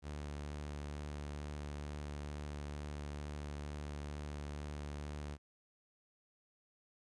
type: tone with vibrato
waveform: sawtooth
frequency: 73.42 Hz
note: D2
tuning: in tune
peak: -38 dBFS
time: 0.02-5.38 s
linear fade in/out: 50 ms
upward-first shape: sine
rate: 2.2 Hz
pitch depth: 12 cents each way
effects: resampled to 22050 Hz + 13-bit